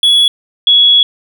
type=tone pair in turn; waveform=triangle / sine; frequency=3377 / 3361 Hz; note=G#7 / G#7; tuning=+28 / +20 cents; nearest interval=unison; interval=8 cents; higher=first; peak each=-4 dBFS; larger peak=neither; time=0.03-0.28 / 0.67-1.03 s; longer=second; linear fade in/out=2 ms; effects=none